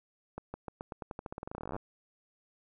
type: accelerating click train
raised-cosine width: 1 ms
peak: -25 dBFS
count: 27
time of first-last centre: 0.38-1.764 s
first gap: 160 ms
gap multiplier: 0.89
effects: none